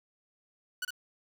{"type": "tone with echo", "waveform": "sawtooth", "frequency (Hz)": 1480, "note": "F#6", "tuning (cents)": 0, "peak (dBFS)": -28, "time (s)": [0.82, 0.85], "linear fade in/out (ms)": 5, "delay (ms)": 57, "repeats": 1, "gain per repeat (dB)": -4, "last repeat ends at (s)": 0.907, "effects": ["9-bit"]}